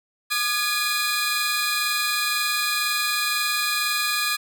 sawtooth tone cluster, 1212 / 1678 / 2446 / 4089 Hz, D#6 / G#6 / D#7 / C8, -46 / +17 / -30 / -41 cents, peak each -24 dBFS, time 0.3-4.37 s, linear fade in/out 20 ms, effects none

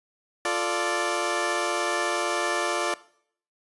15% pulse chord, D minor, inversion first, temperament equal, 349.2 / 440 / 587.3 Hz, F4 / A4 / D5, 0 / 0 / 0 cents, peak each -22 / -25 / -21 dBFS, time 0.45-2.94 s, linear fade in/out 2 ms, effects noise-tail reverb RT60 0.6 s tail -19 dB re dry + resampled to 24000 Hz

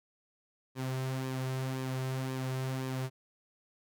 sawtooth tone with flanger, 130.81 Hz, C3, in tune, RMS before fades -35 dBFS, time 0.75-3.1 s, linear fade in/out 50 ms, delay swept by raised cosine 1.4 to 4.2 ms, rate 1.9 Hz, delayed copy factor -0.5, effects none

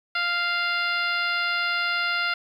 harmonic tone, 697 Hz, F5, 4 cents flat, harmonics 1 / 2 / 3 / 4 / 5 / 6 / 7, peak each -36 / -25 / -29 / -31 / -36 / -35 / -36 dBFS, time 0.15-2.34 s, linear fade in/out 5 ms, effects 9-bit

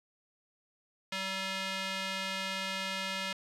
square tone with band-pass filter, 191.6 Hz, G3, 39 cents flat, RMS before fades -36 dBFS, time 1.12-3.33 s, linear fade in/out 5 ms, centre 3000 Hz, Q 1.1, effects none

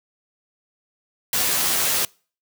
white noise with comb filter, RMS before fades -21 dBFS, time 1.33-2.05 s, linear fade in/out 2 ms, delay 12 ms, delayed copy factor +1, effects noise-tail reverb RT60 0.4 s tail -26 dB re dry + high-pass 100 Hz 12 dB/octave

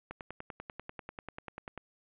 click train, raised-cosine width 0.5 ms, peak -26 dBFS, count 18, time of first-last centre 0.11-1.777 s, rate 10.2 Hz, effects resampled to 8000 Hz + 9-bit

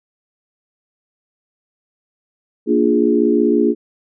sine chord, Bb dominant seventh, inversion none, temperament equal, 233.1 / 293.7 / 349.2 / 415.3 Hz, Bb3 / D4 / F4 / Ab4, 0 / 0 / 0 / 0 cents, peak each -17 dBFS, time 2.66-3.75 s, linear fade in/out 50 ms, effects none

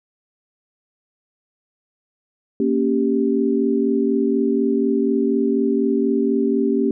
sine chord, G diminished, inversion first, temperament equal, 233.1 / 277.2 / 392 Hz, Bb3 / Db4 / G4, 0 / 0 / 0 cents, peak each -20 dBFS, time 2.6-6.91 s, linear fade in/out 2 ms, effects none

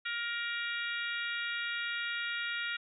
harmonic tone with a mistuned harmonic, 470.6 Hz, A#4, 16 cents sharp, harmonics 3 / 4 / 5 / 6 / 7 / 8, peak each -37 / -39 / -41 / -43 / -44 / -45 dBFS, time 0.05-2.77 s, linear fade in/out 10 ms, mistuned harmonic 7, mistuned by +24 cents, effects none

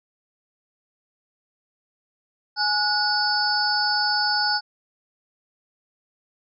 sine tone cluster, 838 / 1460 / 4515 / 5090 Hz, G#5 / F#6 / C#8 / D#8, +15 / -24 / +31 / +39 cents, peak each -25 dBFS, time 2.56-4.61 s, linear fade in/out 50 ms, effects none

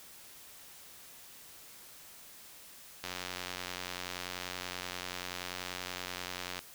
click train, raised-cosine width 0.2 ms, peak -20 dBFS, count 322, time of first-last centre 3.04-6.591 s, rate 90.4 Hz, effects white hiss -53 dBFS RMS until 6.74 s

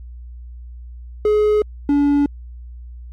triangle tone pair in turn, 422.3 / 286.6 Hz, G#4 / D4, +29 / -42 cents, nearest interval perfect fifth, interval 671 cents, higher first, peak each -10 dBFS, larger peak neither, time 1.25-1.62 / 1.89-2.26 s, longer neither, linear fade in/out 2 ms, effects added 60 Hz sine -32 dBFS peak until 3.12 s + MP3 64 kbps

